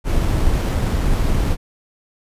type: noise with sample-and-hold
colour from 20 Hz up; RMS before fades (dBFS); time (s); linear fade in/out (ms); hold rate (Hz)
brown; -17; 0.04-1.57; 50; 8820
effects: resampled to 32000 Hz